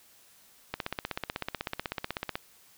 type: click train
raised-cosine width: 0.3 ms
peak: -15 dBFS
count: 27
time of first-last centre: 0.74-2.355 s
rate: 16.1 Hz
effects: white hiss -59 dBFS RMS until 2.77 s